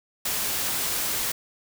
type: noise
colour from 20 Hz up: white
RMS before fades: -27 dBFS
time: 0.25-1.32 s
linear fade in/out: 5 ms
effects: none